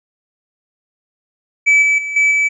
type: tone with level steps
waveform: triangle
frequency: 2300 Hz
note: D7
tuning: 37 cents flat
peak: -6 / -9 / -19 / -8 / -10 dBFS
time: 1.66-2.49 s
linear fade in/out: 20 ms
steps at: 1.82 / 1.98 / 2.16 / 2.31 s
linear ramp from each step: 5 ms
effects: resampled to 22050 Hz